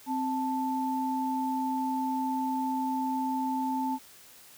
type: tone pair together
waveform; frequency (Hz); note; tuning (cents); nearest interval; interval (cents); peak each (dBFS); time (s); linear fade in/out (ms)
sine; 261.8 / 880; C4 / A5; +1 / 0; octave + major sixth; 2099; -30 / -30; 0.06-3.99; 50
effects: white hiss -53 dBFS RMS until 4.57 s + high-pass 60 Hz 12 dB/octave